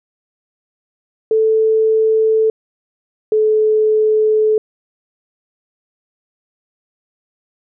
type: tone pair in turn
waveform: sine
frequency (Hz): 440 / 431.9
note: A4 / A4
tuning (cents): 0 / -32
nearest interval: unison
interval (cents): 32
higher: first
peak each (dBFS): -10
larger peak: neither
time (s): 1.31-2.5 / 3.32-4.58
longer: second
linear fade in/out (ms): 2
effects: none